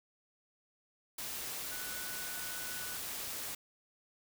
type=tone in noise; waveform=sine; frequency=1483 Hz; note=F#6; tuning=4 cents sharp; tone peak=-47 dBFS; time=1.71-2.96 s; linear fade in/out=5 ms; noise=white; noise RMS=-41 dBFS; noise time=1.18-3.55 s; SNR=-9 dB; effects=none